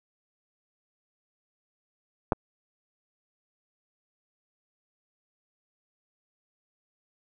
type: clicks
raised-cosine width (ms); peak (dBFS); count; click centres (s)
1; -7 / -26; 2; 2.322 / 2.331
effects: none